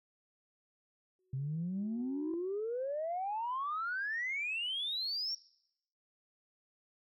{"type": "tone with exponential growth", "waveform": "sine", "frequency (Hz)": 370.5, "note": "F#4", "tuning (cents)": 2, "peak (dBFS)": -37, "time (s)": [1.19, 2.34], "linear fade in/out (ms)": 1, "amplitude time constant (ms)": 250}
{"type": "exponential sweep", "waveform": "sine", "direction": "up", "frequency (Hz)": [128.8, 5620], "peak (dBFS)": -33, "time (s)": [1.33, 5.35], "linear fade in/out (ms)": 5}
{"effects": ["noise-tail reverb RT60 0.8 s tail -22 dB re dry", "tanh soft clip ceiling -29 dBFS"]}